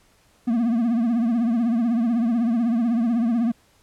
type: tone with vibrato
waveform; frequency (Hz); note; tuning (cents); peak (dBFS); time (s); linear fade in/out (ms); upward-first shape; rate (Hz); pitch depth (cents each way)
triangle; 233.1; A#3; 0; -16; 0.47-3.52; 10; triangle; 16; 120
effects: pink hiss -59 dBFS RMS until 3.82 s + low-pass 12000 Hz 12 dB/octave